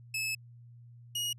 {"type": "tone pair in turn", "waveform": "sawtooth", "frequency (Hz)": [2600, 2887], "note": ["E7", "F#7"], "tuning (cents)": [-24, -43], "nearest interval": "major second", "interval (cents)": 181, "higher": "second", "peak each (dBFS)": -28, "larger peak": "neither", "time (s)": [[0.14, 0.35], [1.15, 1.33]], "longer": "first", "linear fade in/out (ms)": 5, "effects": ["added 119 Hz sine -50 dBFS peak until 1.38 s", "resampled to 32000 Hz"]}